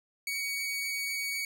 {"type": "tone", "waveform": "sawtooth", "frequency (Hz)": 2248, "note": "C#7", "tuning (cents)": 24, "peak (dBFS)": -28, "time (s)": [0.27, 1.45], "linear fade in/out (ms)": 2, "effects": []}